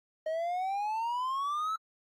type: exponential sweep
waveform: triangle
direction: up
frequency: 622.3 to 1325 Hz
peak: -28 dBFS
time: 0.26-1.76 s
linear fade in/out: 5 ms
effects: AAC 48 kbps